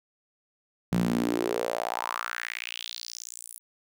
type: tone with high-pass filter sweep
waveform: sawtooth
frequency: 58.5 Hz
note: A#1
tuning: 7 cents sharp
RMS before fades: -31 dBFS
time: 0.92-3.59 s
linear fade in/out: 0 ms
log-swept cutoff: 160 to 11000 Hz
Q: 4.2
effects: none